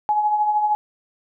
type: tone with tremolo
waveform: sine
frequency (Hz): 843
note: G#5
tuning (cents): +26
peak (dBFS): -14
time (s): 0.09-0.75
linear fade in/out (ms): 0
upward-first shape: triangle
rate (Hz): 13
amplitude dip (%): 55
effects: none